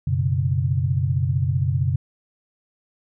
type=chord; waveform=sine; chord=F# suspended fourth; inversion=none; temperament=just; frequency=92.5 / 123.33 / 138.75 Hz; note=F#2 / B2 / C#3; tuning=0 / -2 / +2 cents; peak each=-23 / -23 / -22 dBFS; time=0.07-1.96 s; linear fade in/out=5 ms; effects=none